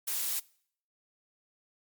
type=noise; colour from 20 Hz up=blue; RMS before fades=-32 dBFS; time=0.07-0.4 s; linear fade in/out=10 ms; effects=noise-tail reverb RT60 0.6 s tail -23 dB re dry + MP3 96 kbps